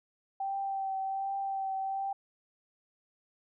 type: tone with vibrato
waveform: sine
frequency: 778 Hz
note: G5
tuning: 13 cents flat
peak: -31 dBFS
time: 0.4-2.13 s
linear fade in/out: 5 ms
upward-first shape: triangle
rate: 1.3 Hz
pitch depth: 22 cents each way
effects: none